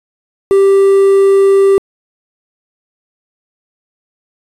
triangle tone with quantisation, 392.1 Hz, G4, in tune, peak -3 dBFS, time 0.51-1.78 s, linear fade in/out 0 ms, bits 5, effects resampled to 32000 Hz

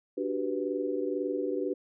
sine chord, G major seventh, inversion second, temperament equal, 293.7 / 370 / 392 / 493.9 Hz, D4 / F#4 / G4 / B4, 0 / 0 / 0 / 0 cents, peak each -34 dBFS, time 0.17-1.74 s, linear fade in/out 10 ms, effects none

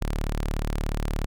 sawtooth tone, 36.87 Hz, D1, 8 cents sharp, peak -21 dBFS, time 0.01-1.26 s, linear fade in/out 10 ms, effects none

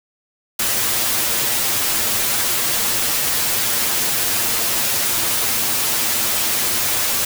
white noise with comb filter, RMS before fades -19 dBFS, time 0.59-7.25 s, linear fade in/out 5 ms, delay 8.7 ms, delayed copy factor +0.7, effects none

